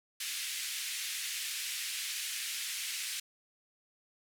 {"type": "band-pass noise", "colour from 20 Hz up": "pink", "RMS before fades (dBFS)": -38, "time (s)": [0.2, 3.2], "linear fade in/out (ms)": 5, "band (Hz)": [2100, 13000], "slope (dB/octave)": 24, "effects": []}